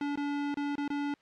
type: tone with dropouts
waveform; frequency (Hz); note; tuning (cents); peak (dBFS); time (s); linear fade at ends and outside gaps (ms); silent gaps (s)
square; 287.2; D4; -39; -31; 0.01-1.14; 2; 0.157-0.174 / 0.543-0.571 / 0.755-0.78 / 0.879-0.902
effects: white hiss -66 dBFS RMS until 1.21 s + low-pass 3000 Hz 12 dB/octave